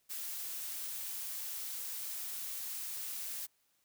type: noise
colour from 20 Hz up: blue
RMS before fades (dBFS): -41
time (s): 0.09-3.47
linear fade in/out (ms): 20
effects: white hiss -75 dBFS RMS until 3.84 s